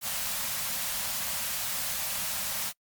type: band-stop noise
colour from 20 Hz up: white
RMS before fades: -32 dBFS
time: 0.01-2.73 s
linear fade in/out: 50 ms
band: 240 to 510 Hz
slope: 96 dB/octave
effects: noise-tail reverb RT60 0.1 s tail -25 dB re dry + Opus 48 kbps